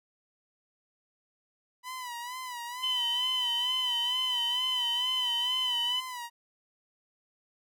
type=tone with vibrato; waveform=sawtooth; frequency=986 Hz; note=B5; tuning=3 cents flat; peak=-33 dBFS; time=1.83-6.3 s; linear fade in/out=50 ms; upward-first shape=sine; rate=2.2 Hz; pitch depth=76 cents each way
type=tone with pitch glide; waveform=sine; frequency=3047 to 3009 Hz; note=G7 to F#7; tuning=-50 to +28 cents; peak=-27 dBFS; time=2.82-6.01 s; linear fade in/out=20 ms; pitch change=-22 cents; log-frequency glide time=5.64-5.8 s
effects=none